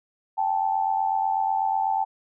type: tone pair together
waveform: sine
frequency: 784 / 872.1 Hz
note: G5 / A5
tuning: 0 / -16 cents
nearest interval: major second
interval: 184 cents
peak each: -24 dBFS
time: 0.37-2.05 s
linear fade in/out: 20 ms
effects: none